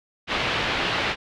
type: low-pass noise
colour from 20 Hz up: white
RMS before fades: -25 dBFS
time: 0.27-1.16 s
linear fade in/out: 50 ms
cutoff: 3400 Hz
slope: 24 dB/octave
effects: none